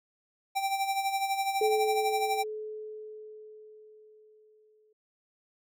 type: tone with tremolo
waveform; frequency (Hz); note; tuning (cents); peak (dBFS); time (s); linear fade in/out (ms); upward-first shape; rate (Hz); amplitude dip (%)
square; 782; G5; -4; -26; 0.55-2.44; 20; sine; 12; 60
type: tone with exponential decay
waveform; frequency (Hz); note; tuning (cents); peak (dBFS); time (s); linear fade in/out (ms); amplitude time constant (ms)
sine; 429.7; A4; -41; -23; 1.61-4.93; 5; 720
effects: none